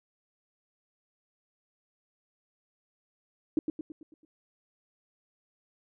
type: tone with echo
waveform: sine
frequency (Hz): 311.1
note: D#4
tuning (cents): 0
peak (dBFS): -21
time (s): 3.57-3.59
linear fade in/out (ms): 2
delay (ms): 110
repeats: 6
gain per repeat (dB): -6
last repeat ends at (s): 4.25
effects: none